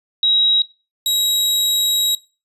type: tone pair in turn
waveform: sine / sawtooth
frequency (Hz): 3835 / 3835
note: A#7 / A#7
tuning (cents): +48 / +48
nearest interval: unison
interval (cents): 0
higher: neither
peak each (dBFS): -12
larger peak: neither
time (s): 0.23-0.62 / 1.06-2.15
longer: second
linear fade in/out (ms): 2
effects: noise-tail reverb RT60 0.3 s tail -20 dB re dry + resampled to 32000 Hz